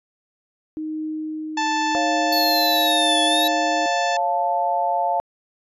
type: tone with tremolo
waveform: sine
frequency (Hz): 311.1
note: D#4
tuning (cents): 0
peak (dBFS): -24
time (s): 0.77-3.86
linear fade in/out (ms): 0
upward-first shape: triangle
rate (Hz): 0.9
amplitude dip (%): 35
type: harmonic tone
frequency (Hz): 880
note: A5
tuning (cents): 0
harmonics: 1 / 2 / 3 / 4 / 5 / 6 / 7 / 8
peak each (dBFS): -21 / -27 / -31 / -33 / -35 / -37 / -38 / -39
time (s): 1.57-4.17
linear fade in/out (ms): 5
type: chord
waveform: sine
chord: Db augmented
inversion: none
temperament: equal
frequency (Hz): 554.4 / 698.5 / 880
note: Db5 / F5 / A5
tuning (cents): 0 / 0 / 0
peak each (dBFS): -27 / -21 / -22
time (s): 1.95-5.2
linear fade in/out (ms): 0
type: linear two-way sweep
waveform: square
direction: down then up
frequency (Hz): 4432 to 3384 to 3886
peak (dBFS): -20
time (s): 2.32-3.48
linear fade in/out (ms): 5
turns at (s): 3.23
effects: resampled to 32000 Hz